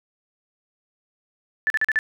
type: tone bursts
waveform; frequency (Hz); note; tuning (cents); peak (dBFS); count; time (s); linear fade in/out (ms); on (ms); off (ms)
sine; 1751; A6; -9; -17; 5; 1.67-1.989; 0; 31; 41
effects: none